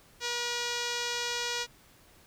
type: tone with low-pass filter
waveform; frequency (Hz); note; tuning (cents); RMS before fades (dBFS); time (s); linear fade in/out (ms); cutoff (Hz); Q
5% pulse; 480; B4; -49; -33; 0.2-1.67; 50; 7700; 1.1
effects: pink hiss -59 dBFS RMS until 2.26 s